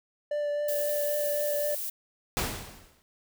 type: tone with vibrato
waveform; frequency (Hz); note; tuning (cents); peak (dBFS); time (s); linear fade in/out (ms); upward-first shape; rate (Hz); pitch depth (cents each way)
triangle; 587; D5; -1; -25; 0.31-1.75; 5; triangle; 3.8; 14
type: noise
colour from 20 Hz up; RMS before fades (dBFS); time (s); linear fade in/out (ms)
violet; -34; 0.68-1.9; 5
type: noise with exponential decay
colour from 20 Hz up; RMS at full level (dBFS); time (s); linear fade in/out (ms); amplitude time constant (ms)
pink; -26; 2.37-3.02; 0; 140
effects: none

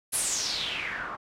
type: noise with low-pass filter sweep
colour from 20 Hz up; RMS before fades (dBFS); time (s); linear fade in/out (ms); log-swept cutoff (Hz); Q
white; -31; 0.12-1.17; 20; 11000 to 1100; 4.9
effects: none

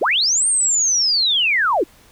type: linear two-way sweep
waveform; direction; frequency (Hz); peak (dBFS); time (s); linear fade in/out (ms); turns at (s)
sine; up then down; 240.2 to 8880 to 270.9; -14; 0.01-1.84; 10; 0.47
effects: pink hiss -50 dBFS RMS until 2.11 s

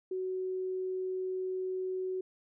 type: tone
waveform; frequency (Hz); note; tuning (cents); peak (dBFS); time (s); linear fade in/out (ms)
sine; 372.8; F#4; +13; -32; 0.11-2.21; 5
effects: none

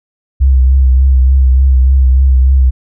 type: tone with vibrato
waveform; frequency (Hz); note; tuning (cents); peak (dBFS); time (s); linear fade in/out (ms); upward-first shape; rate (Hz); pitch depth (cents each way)
sine; 65.41; C2; 0; -4; 0.4-2.71; 20; triangle; 3.4; 51
effects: none

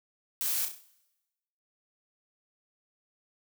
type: noise with echo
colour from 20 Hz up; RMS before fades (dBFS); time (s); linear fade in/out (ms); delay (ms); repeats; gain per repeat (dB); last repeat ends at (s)
blue; -31; 0.41-0.65; 0; 33; 6; -6; 0.848
effects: noise-tail reverb RT60 1.0 s tail -20 dB re dry

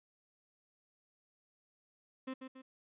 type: tone with echo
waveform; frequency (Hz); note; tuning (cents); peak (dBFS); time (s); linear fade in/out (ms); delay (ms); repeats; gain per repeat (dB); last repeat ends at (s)
35% pulse; 261.6; C4; 0; -37; 2.27-2.34; 10; 140; 2; -6; 2.62
effects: resampled to 8000 Hz

